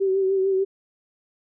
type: tone with vibrato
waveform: sine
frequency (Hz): 384.4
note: G4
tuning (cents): -34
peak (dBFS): -18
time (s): 0-0.65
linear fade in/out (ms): 20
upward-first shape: triangle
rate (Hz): 6.7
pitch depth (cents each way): 42
effects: none